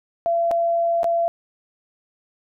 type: tone with dropouts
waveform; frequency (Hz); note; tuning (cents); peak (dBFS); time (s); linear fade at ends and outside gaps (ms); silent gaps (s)
sine; 678; E5; +49; -17; 0.26-1.28; 0; 0.51-0.514 / 1.032-1.043
effects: none